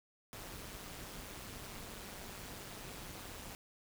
pink noise with amplitude modulation, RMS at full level -45 dBFS, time 0.33-3.55 s, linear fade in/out 0 ms, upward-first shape sine, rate 198 Hz, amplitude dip 70%, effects none

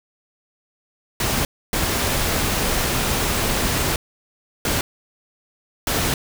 pink noise bursts at uneven times, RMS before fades -21 dBFS, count 4, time 1.2-1.45 / 1.73-3.96 / 4.65-4.81 / 5.87-6.14 s, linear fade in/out 2 ms, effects none

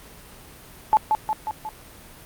sine tone with echo, 865 Hz, A5, 30 cents flat, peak -12 dBFS, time 0.93-0.97 s, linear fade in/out 0 ms, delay 180 ms, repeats 4, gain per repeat -4 dB, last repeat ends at 1.69 s, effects pink hiss -45 dBFS RMS until 2.25 s + Opus 32 kbps

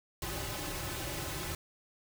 pink noise with comb filter, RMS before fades -38 dBFS, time 0.22-1.55 s, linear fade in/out 2 ms, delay 4.3 ms, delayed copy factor -1, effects none

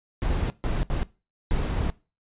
brown noise bursts at uneven times, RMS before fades -25 dBFS, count 4, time 0.22-0.5 / 0.64-0.83 / 0.9-1.03 / 1.51-1.9 s, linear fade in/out 0 ms, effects noise-tail reverb RT60 0.3 s tail -20 dB re dry + resampled to 8000 Hz

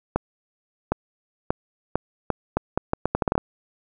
accelerating click train, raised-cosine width 1 ms, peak -6 dBFS, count 15, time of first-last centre 0.16-3.379 s, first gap 760 ms, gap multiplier 0.77, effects none

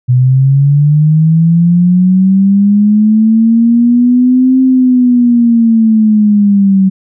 sine linear two-way sweep, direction up then down, 123.47 to 261.6 to 189.2 Hz, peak -4 dBFS, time 0.08-6.9 s, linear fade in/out 20 ms, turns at 4.61 s, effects none

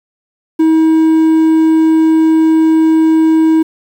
triangle tone, 319.6 Hz, D#4, 47 cents sharp, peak -4 dBFS, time 0.59-3.63 s, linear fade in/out 10 ms, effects 7-bit

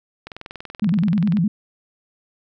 click train, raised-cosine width 0.3 ms, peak -18 dBFS, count 24, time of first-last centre 0.27-1.37 s, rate 20.9 Hz
sine tone with vibrato, 187.5 Hz, F#3, 23 cents sharp, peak -15 dBFS, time 0.82-1.48 s, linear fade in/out 5 ms, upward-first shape square, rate 9.7 Hz, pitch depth 200 cents each way
effects none

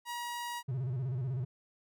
sawtooth tone, 956 Hz, A#5, 43 cents sharp, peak -33 dBFS, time 0.05-0.63 s, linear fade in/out 50 ms
triangle tone with vibrato, 128.2 Hz, C3, 35 cents flat, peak -30 dBFS, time 0.68-1.45 s, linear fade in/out 10 ms, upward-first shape square, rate 16 Hz, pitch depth 110 cents each way
effects none

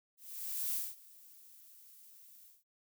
violet noise with ADSR envelope, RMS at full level -35 dBFS, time 0.17-2.64 s, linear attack 570 ms, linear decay 210 ms, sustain -23 dB, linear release 190 ms, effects none

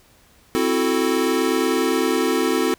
square chord, F# half-diminished seventh, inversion second, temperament equal, 261.6 / 329.6 / 370 / 440 Hz, C4 / E4 / F#4 / A4, 0 / 0 / 0 / 0 cents, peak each -24 dBFS, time 0.55-2.74 s, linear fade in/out 0 ms, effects pink hiss -54 dBFS RMS until 2.78 s

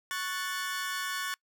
sawtooth chord, F# minor, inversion second, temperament equal, 1108.7 / 1480 / 1760 Hz, C#6 / F#6 / A6, 0 / 0 / 0 cents, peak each -33 dBFS, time 0.11-1.34 s, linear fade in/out 0 ms, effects noise-tail reverb RT60 0.1 s tail -25 dB re dry

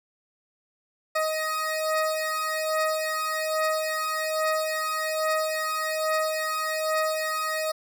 20% pulse beating tone pair, 627 / 628.2 Hz, D#5 / D#5, +13 / +16 cents, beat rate 1.2 Hz, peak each -24 / -22 dBFS, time 1.15-7.72 s, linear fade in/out 10 ms, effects none

